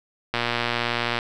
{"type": "click train", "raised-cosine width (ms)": 0.3, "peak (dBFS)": -7, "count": 102, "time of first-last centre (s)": [0.34, 1.189], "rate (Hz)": 119, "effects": []}